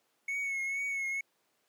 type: tone with vibrato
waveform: triangle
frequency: 2201 Hz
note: C#7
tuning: 13 cents flat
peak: -30 dBFS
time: 0.28-1.21 s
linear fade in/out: 5 ms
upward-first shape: triangle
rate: 2.2 Hz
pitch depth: 44 cents each way
effects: pink hiss -74 dBFS RMS until 1.68 s + high-pass 300 Hz 12 dB/octave